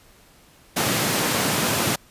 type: high-pass noise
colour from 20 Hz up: pink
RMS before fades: -22 dBFS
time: 0.76-1.96 s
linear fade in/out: 10 ms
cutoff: 110 Hz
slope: 24 dB/octave
effects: pink hiss -53 dBFS RMS until 2.1 s + resampled to 32000 Hz